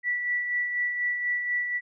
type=tone with tremolo; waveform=sine; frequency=1957 Hz; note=B6; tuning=16 cents flat; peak=-23 dBFS; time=0.03-1.81 s; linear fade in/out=50 ms; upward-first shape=sine; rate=4.1 Hz; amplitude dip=45%; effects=none